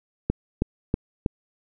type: click train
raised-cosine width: 3 ms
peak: -8 dBFS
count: 4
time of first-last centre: 0.3-1.262 s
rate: 3.12 Hz
effects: none